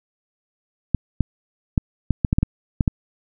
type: clicks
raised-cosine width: 5 ms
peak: -4 dBFS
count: 10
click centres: 0.947 / 1.207 / 1.778 / 2.107 / 2.248 / 2.329 / 2.385 / 2.43 / 2.808 / 2.878 s
effects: none